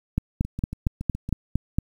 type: two click trains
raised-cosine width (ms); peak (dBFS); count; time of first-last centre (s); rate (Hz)
5; -18 / -9; 7 / 8; 0.45-1.29 / 0.18-1.786; 7.14 / 4.36
effects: 8-bit